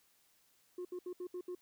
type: tone bursts at uneven times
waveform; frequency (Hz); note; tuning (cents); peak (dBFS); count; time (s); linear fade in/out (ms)
sine; 359.5; F#4; -50; -37; 6; 0.78-0.85 / 0.92-0.99 / 1.06-1.13 / 1.2-1.27 / 1.34-1.41 / 1.48-1.55; 5
effects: tanh soft clip ceiling -38 dBFS + white hiss -71 dBFS RMS until 1.61 s